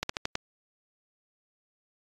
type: slowing click train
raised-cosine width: 0.2 ms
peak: -11 dBFS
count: 5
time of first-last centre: 0.03-0.354 s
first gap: 64 ms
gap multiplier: 1.16
effects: AAC 32 kbps